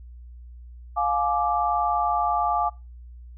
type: chord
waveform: sine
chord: D diminished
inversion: first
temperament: just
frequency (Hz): 704.8 / 845.8 / 1174.7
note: F5 / Ab5 / D6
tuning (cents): +16 / +31 / 0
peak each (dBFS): -25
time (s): 0.96-2.7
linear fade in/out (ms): 20
effects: noise-tail reverb RT60 0.3 s tail -24 dB re dry + added 60 Hz sine -40 dBFS peak until 3.37 s